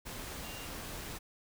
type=tone in noise; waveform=sine; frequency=2794 Hz; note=F7; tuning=in tune; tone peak=-50 dBFS; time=0.43-0.67 s; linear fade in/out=20 ms; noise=pink; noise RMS=-43 dBFS; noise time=0.05-1.19 s; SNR=-10 dB; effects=none